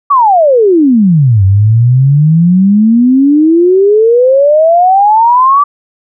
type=exponential two-way sweep; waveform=sine; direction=down then up; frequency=1171 to 94 to 1171 Hz; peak=-3 dBFS; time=0.1-5.64 s; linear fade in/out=10 ms; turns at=1.44 s; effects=none